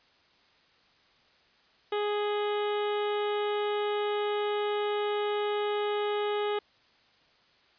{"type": "harmonic tone with a mistuned harmonic", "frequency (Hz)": 415.3, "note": "G#4", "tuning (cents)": 0, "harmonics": [1, 2, 3, 4, 5, 6, 7, 8, 9], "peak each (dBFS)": [-28, -35, -38, -44, -44, -48, -44, -46, -47], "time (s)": [1.92, 6.59], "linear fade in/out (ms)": 5, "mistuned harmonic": 7, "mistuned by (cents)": 35, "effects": ["white hiss -63 dBFS RMS until 7.78 s", "resampled to 11025 Hz"]}